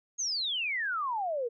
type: exponential sweep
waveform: sine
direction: down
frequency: 6645 to 452.5 Hz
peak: -29 dBFS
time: 0.18-1.49 s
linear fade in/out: 20 ms
effects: none